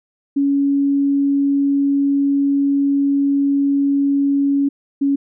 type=tone pair in turn; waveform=sine; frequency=279.9 / 278.8 Hz; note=C#4 / C#4; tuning=+17 / +10 cents; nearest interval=unison; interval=7 cents; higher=first; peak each=-13 dBFS; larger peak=neither; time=0.36-4.69 / 5.01-5.16 s; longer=first; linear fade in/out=10 ms; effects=none